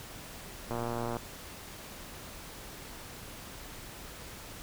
click train, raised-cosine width 1 ms, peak -21 dBFS, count 55, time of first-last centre 0.71-1.168 s, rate 118 Hz, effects pink hiss -46 dBFS RMS until 4.62 s

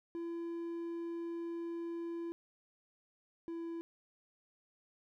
triangle tone pair in turn, 337.5 / 334.2 Hz, E4 / E4, +41 / +24 cents, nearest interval unison, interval 17 cents, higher first, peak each -36 / -37 dBFS, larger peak first, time 0.15-2.32 / 3.48-3.81 s, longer first, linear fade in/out 0 ms, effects none

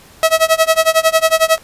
sawtooth tone with tremolo, 645 Hz, E5, 38 cents flat, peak -3 dBFS, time 0.23-1.58 s, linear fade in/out 0 ms, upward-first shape sine, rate 11 Hz, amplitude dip 95%, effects pink hiss -43 dBFS RMS until 1.63 s + resampled to 32000 Hz

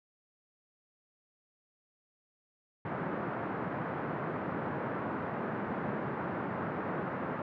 pink band-pass noise, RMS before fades -36 dBFS, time 2.85-7.42 s, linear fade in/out 2 ms, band 130 to 1600 Hz, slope 24 dB/octave, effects none

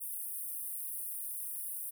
pink high-pass noise, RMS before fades -40 dBFS, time 0-1.91 s, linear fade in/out 20 ms, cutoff 9100 Hz, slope 96 dB/octave, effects none

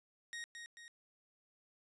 sawtooth tone with echo, 1872 Hz, A#6, 7 cents sharp, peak -39 dBFS, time 0.33-0.44 s, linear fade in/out 0 ms, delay 220 ms, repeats 2, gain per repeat -5 dB, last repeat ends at 0.88 s, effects resampled to 22050 Hz

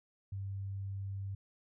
sine tone, 98 Hz, G2, in tune, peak -37 dBFS, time 0.32-1.35 s, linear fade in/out 5 ms, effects none

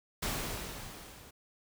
pink noise with level ramp, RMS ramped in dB -33 to -54 dBFS, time 0.22-1.31 s, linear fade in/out 10 ms, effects none

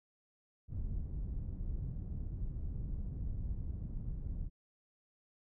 pink low-pass noise, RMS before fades -39 dBFS, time 0.68-4.5 s, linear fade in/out 50 ms, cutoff 120 Hz, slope 12 dB/octave, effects none

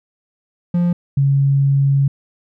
triangle / sine tone pair in turn, 174.61 / 138.59 Hz, F3 / C#3, 0 / 0 cents, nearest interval major third, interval 400 cents, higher first, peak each -11 dBFS, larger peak neither, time 0.74-0.93 / 1.17-2.08 s, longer second, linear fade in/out 5 ms, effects none

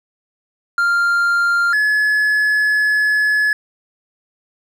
triangle tone pair in turn, 1395 / 1705.5 Hz, F6 / G#6, -2 / +46 cents, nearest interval minor third, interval 348 cents, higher second, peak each -11 dBFS, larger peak neither, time 0.78-1.73 / 1.73-3.53 s, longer second, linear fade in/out 2 ms, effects none

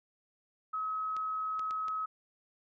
sine tone, 1279 Hz, D#6, 47 cents sharp, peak -32 dBFS, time 0.73-2.06 s, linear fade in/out 10 ms
clicks, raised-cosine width 0.2 ms, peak -30 dBFS, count 4, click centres 1.166 / 1.594 / 1.709 / 1.883 s
effects none

